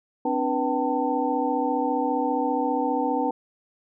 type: tone cluster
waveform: sine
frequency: 260.5 / 295.4 / 489.2 / 769 / 893 Hz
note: C4 / D4 / B4 / G5 / A5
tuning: -7 / +10 / -16 / -33 / +25 cents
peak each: -28 dBFS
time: 0.25-3.31 s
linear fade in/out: 5 ms
effects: none